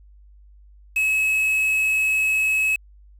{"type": "tone with quantisation", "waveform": "triangle", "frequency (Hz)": 2574, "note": "E7", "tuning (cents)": -42, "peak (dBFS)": -16, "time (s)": [0.96, 2.76], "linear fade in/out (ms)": 5, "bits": 6, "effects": ["added 50 Hz sine -46 dBFS peak until 3.19 s"]}